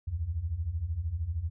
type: beating tone pair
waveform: sine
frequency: 73.8 / 86.8 Hz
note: D2 / F2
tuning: +9 / -10 cents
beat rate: 13 Hz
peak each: -35 / -31 dBFS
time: 0.07-1.5 s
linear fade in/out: 10 ms
effects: none